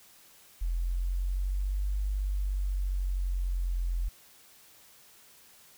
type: exponential two-way sweep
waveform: sine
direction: up then down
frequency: 42.4 to 49.69 to 43 Hz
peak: -27 dBFS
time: 0.61-4.09 s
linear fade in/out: 10 ms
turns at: 1.99 s
effects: white hiss -57 dBFS RMS until 5.77 s